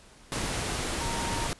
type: tone in noise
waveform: sine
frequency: 928 Hz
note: A#5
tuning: 8 cents flat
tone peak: -35 dBFS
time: 1.01-1.47 s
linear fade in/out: 0 ms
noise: pink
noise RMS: -31 dBFS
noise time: 0.32-1.53 s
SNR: -7 dB
effects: pink hiss -54 dBFS RMS until 1.59 s + resampled to 24000 Hz